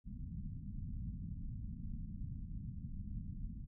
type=low-pass noise; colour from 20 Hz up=pink; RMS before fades=-44 dBFS; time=0.04-3.67 s; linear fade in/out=50 ms; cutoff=230 Hz; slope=48 dB/octave; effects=none

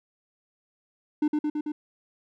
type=tone with echo; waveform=triangle; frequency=300.4 Hz; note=D4; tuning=39 cents sharp; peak=-18 dBFS; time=1.22-1.28 s; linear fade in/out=5 ms; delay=110 ms; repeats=4; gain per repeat=-2 dB; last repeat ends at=1.72 s; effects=none

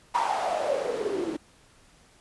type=noise with band-pass filter sweep; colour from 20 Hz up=white; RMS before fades=-28 dBFS; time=0.14-1.37 s; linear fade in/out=10 ms; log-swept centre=970 to 310 Hz; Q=8.4; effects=pink hiss -58 dBFS RMS until 2.2 s + resampled to 24000 Hz

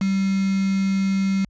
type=tone with quantisation; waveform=sine; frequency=193.7 Hz; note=G3; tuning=20 cents flat; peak=-18 dBFS; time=0.01-1.45 s; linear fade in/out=5 ms; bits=5; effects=added 50 Hz sine -52 dBFS peak until 1.49 s + resampled to 16000 Hz

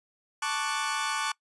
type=chord; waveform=sawtooth; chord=D major seventh; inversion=second; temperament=equal; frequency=880 / 1108.7 / 1174.7 / 1480 Hz; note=A5 / C#6 / D6 / F#6; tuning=0 / 0 / 0 / 0 cents; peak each=-30 dBFS; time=0.42-1.32 s; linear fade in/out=5 ms; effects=noise-tail reverb RT60 0.1 s tail -23 dB re dry + resampled to 24000 Hz

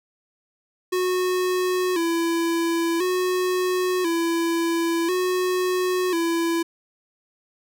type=tone with vibrato; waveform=square; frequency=350 Hz; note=F4; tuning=4 cents sharp; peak=-21 dBFS; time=0.92-6.63 s; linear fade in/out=10 ms; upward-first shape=square; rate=0.48 Hz; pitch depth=78 cents each way; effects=none

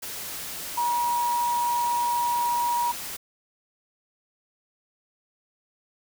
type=tone in noise; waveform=sine; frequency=957 Hz; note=A#5; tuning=45 cents sharp; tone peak=-22 dBFS; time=0.77-2.92 s; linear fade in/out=10 ms; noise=white; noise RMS=-35 dBFS; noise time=0.02-3.17 s; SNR=+10 dB; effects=none

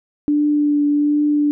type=tone with vibrato; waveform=sine; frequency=293.7 Hz; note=D4; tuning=in tune; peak=-13 dBFS; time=0.28-1.51 s; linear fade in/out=0 ms; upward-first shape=triangle; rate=1.3 Hz; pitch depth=17 cents each way; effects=none

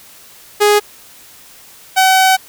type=tone pair in turn; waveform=sawtooth; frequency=415.3 / 757.7 Hz; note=G#4 / F#5; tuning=0 / +41 cents; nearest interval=minor seventh; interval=1041 cents; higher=second; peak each=-4 dBFS; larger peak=neither; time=0.6-0.8 / 1.96-2.37 s; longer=second; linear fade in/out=20 ms; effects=white hiss -41 dBFS RMS until 2.48 s

